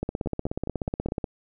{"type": "two click trains", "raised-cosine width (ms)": 2, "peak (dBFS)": [-14, -18], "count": [21, 5], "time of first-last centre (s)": [[0.03, 1.242], [0.26, 1.086]], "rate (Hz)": [16.5, 4.84], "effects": []}